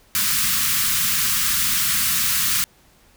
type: band-stop noise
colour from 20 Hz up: white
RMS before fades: -20 dBFS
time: 0.15-2.64 s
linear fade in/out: 0 ms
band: 240 to 1100 Hz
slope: 48 dB/octave
effects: pink hiss -55 dBFS RMS until 3.16 s